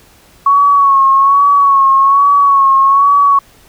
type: tone with vibrato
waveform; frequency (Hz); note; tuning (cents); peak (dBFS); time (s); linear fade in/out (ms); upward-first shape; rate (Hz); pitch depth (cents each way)
sine; 1108.7; C#6; 0; -5; 0.46-3.39; 5; sine; 1.2; 44
effects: pink hiss -45 dBFS RMS until 3.68 s